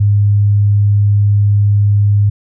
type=tone; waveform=sine; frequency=102.4 Hz; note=G#2; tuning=24 cents flat; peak=-7 dBFS; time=0-2.3 s; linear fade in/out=10 ms; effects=none